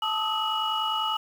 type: tone cluster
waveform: sine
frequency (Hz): 877 / 1240 / 1290 / 2920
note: A5 / D#6 / E6 / F#7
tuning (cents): -6 / -6 / -38 / -24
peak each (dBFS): -29 / -32 / -30 / -28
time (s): 0.02-1.17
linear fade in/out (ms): 5
effects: tanh soft clip ceiling -16 dBFS + 8-bit